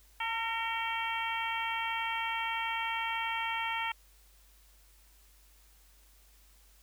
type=harmonic tone with a mistuned harmonic; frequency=453.6 Hz; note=A#4; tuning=47 cents flat; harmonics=2 / 3 / 4 / 5 / 6 / 7; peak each=-35 / -40 / -40 / -38 / -40 / -41 dBFS; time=0.2-3.92 s; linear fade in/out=5 ms; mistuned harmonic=4; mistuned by=+34 cents; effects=added 50 Hz sine -60 dBFS peak until 6.82 s + white hiss -64 dBFS RMS until 6.82 s